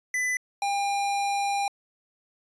square tone pair in turn, 2000 / 802.2 Hz, B6 / G5, +21 / +40 cents, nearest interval octave + major third, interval 1581 cents, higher first, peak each -25 dBFS, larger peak neither, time 0.14-0.37 / 0.62-1.68 s, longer second, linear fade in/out 2 ms, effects resampled to 22050 Hz

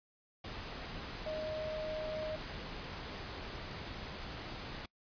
sine tone in noise, 622.3 Hz, D#5, in tune, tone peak -37 dBFS, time 1.26-2.36 s, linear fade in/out 5 ms, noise pink, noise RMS -44 dBFS, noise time 0.44-4.86 s, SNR +4 dB, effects noise-tail reverb RT60 0.1 s tail -24 dB re dry + resampled to 11025 Hz

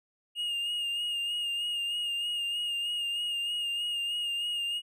triangle tone with vibrato, 2840 Hz, F7, 28 cents sharp, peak -28 dBFS, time 0.35-4.82 s, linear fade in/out 50 ms, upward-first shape sine, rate 3.2 Hz, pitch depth 28 cents each way, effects none

